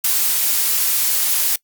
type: noise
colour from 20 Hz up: blue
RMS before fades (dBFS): -17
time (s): 0.04-1.56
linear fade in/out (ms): 5
effects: noise-tail reverb RT60 0.1 s tail -23 dB re dry + Opus 48 kbps